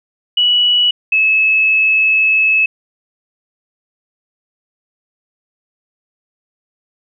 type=tone pair in turn; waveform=sine; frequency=2939 / 2594 Hz; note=F#7 / E7; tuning=-12 / -28 cents; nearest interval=major second; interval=216 cents; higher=first; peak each=-9 dBFS; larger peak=neither; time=0.37-0.91 / 1.12-2.66 s; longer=second; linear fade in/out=5 ms; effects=none